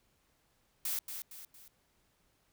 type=noise with echo; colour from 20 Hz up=blue; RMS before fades=-35 dBFS; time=0.85-0.99 s; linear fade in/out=2 ms; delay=230 ms; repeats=3; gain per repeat=-7 dB; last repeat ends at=1.68 s; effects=pink hiss -73 dBFS RMS until 2.52 s